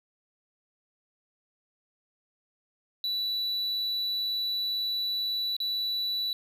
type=tone with dropouts; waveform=triangle; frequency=3951 Hz; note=B7; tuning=in tune; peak=-26 dBFS; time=3.04-6.33 s; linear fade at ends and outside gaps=1 ms; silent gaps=5.566-5.602 s; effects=none